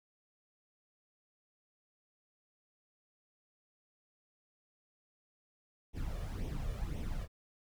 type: noise with flanger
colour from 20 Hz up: brown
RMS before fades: -38 dBFS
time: 5.93-7.28 s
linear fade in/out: 50 ms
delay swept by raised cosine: 0.33 to 1.73 ms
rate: 1.9 Hz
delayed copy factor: +0.65
effects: none